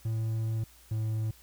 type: tone pair in turn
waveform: triangle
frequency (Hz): 111.6 / 109.87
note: A2 / A2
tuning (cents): +25 / -2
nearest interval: unison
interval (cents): 27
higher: first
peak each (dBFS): -26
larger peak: neither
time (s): 0.05-0.64 / 0.91-1.31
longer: first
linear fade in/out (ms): 5
effects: added 60 Hz sine -59 dBFS peak until 1.42 s + white hiss -58 dBFS RMS until 1.42 s